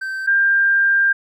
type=tone pair in turn; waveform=triangle / sine; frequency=1553 / 1593.9 Hz; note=G6 / G6; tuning=-17 / +28 cents; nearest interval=unison; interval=45 cents; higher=second; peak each=-21 / -12 dBFS; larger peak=second; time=0.01-0.27 / 0.27-1.13 s; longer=second; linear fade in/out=10 ms; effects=none